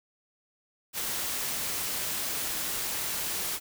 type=noise; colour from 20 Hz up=white; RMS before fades=-32 dBFS; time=0.93-3.6 s; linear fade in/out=50 ms; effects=none